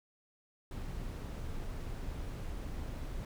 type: noise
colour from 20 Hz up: brown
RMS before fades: -40 dBFS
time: 0.71-3.25 s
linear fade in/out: 2 ms
effects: none